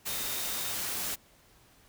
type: tone in noise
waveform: sine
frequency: 3684 Hz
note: A#7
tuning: 21 cents flat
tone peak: -43 dBFS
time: 0.08-0.74 s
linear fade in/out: 20 ms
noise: white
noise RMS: -34 dBFS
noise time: 0.05-1.16 s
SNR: -12 dB
effects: pink hiss -61 dBFS RMS until 1.88 s